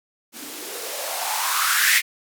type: noise with band-pass filter sweep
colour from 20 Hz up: violet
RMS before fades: -23 dBFS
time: 0.32-2.02 s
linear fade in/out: 50 ms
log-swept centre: 230 to 2100 Hz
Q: 5.3
effects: none